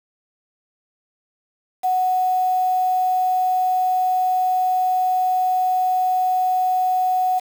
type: tone with quantisation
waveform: sine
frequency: 740 Hz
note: F#5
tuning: in tune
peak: -16 dBFS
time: 1.83-7.4 s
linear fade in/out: 20 ms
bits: 6
effects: none